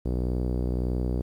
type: tone with low-pass filter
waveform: sawtooth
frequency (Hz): 61.74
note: B1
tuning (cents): 0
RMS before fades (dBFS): -27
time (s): 0.05-1.22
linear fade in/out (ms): 10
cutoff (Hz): 420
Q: 1.5
effects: 10-bit